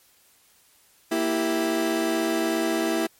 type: chord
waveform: 30% pulse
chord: E diminished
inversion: second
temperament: equal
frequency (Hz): 233.1 / 329.6 / 392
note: Bb3 / E4 / G4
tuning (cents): 0 / 0 / 0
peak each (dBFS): -27 / -21 / -27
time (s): 1.11-3.07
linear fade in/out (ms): 10
effects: white hiss -59 dBFS RMS until 3.19 s + MP3 64 kbps